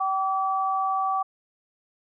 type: tone pair together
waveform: sine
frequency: 768.9 / 1152 Hz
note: G5 / D6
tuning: -34 / -34 cents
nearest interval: perfect fifth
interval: 700 cents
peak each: -25 / -25 dBFS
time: 0-1.23 s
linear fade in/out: 10 ms
effects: none